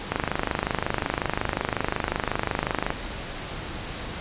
click train, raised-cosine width 0.5 ms, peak -8 dBFS, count 72, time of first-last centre 0.12-2.904 s, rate 25.5 Hz, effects pink hiss -34 dBFS RMS until 4.2 s + resampled to 8000 Hz

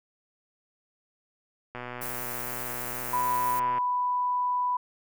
click train, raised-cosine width 0.5 ms, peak -22 dBFS, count 251, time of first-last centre 1.75-3.783 s, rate 123 Hz
violet noise, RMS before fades -36 dBFS, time 2.01-3.6 s, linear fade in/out 10 ms
sine tone, 990 Hz, B5, 4 cents sharp, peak -24 dBFS, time 3.13-4.77 s, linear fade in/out 5 ms
effects none

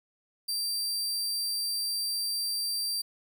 sawtooth tone, 4699 Hz, D8, in tune, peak -26 dBFS, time 0.48-3.02 s, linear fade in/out 10 ms, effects 11-bit

